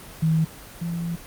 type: tone pair in turn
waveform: sine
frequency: 160 / 169.51 Hz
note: D#3 / E3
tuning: +49 / +49 cents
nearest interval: minor second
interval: 100 cents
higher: second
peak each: -17 / -25 dBFS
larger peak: first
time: 0.22-0.45 / 0.81-1.16 s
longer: second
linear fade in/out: 10 ms
effects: pink hiss -42 dBFS RMS until 1.26 s + Opus 24 kbps